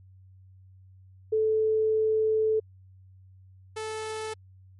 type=tone pair in turn; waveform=sine / sawtooth; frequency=436.6 / 436.6 Hz; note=A4 / A4; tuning=-13 / -13 cents; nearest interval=unison; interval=0 cents; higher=neither; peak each=-21 / -28 dBFS; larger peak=first; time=1.32-2.6 / 3.76-4.34 s; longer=first; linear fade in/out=10 ms; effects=added 94 Hz sine -50 dBFS peak until 4.79 s + MP3 48 kbps